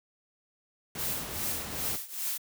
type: noise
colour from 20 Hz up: pink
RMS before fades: -39 dBFS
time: 0.95-1.96 s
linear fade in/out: 2 ms
type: noise with tremolo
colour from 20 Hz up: blue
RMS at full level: -31 dBFS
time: 0.98-2.38 s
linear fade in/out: 10 ms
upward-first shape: triangle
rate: 2.5 Hz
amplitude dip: 90%
effects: high-pass 60 Hz 12 dB/octave